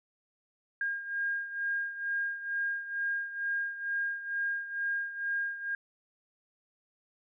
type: beating tone pair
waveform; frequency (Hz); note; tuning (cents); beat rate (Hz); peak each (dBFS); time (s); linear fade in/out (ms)
sine; 1616 / 1618.2; G#6 / G#6; -48 / -45; 2.2; -32 / -37; 0.81-5.75; 2
effects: none